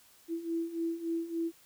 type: beating tone pair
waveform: sine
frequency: 330.1 / 333.6 Hz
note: E4 / E4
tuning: +2 / +21 cents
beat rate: 3.5 Hz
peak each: -37 / -33 dBFS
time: 0.28-1.52 s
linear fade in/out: 50 ms
effects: white hiss -61 dBFS RMS until 1.65 s